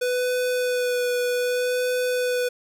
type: tone with vibrato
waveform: square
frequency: 495.8 Hz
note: B4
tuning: 7 cents sharp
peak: -22 dBFS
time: 0.01-2.49 s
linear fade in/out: 10 ms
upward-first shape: sine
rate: 0.64 Hz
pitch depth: 14 cents each way
effects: none